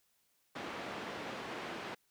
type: band-pass noise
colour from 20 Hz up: pink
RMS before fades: -43 dBFS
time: 0.55-1.95 s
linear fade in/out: 10 ms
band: 250 to 2800 Hz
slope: 12 dB/octave
effects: white hiss -75 dBFS RMS until 2.1 s